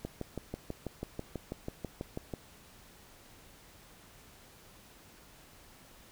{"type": "click train", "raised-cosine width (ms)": 2, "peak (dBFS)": -23, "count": 15, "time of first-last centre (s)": [0.05, 2.338], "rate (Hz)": 6.12, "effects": ["pink hiss -57 dBFS RMS until 6.11 s"]}